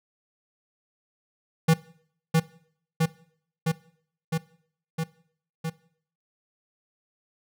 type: tone with echo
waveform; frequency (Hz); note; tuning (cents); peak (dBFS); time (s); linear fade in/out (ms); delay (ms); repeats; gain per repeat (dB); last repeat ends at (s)
square; 161.8; E3; -32; -16; 1.68-1.74; 10; 660; 6; -2; 5.7
effects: noise-tail reverb RT60 0.6 s tail -20 dB re dry